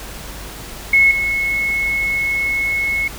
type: tone with level steps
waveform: sine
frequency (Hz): 2185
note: C#7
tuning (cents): -26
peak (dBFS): -8 / -16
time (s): 0.93-3.08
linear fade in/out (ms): 5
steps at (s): 1.11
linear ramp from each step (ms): 2
effects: added 50 Hz sine -34 dBFS peak until 3.18 s + pink hiss -33 dBFS RMS until 3.18 s